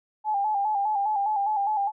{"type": "tone with vibrato", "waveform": "sine", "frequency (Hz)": 827, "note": "G#5", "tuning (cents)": -8, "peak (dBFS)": -22, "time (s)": [0.24, 1.92], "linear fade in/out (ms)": 50, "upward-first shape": "square", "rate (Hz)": 4.9, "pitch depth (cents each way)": 61, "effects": []}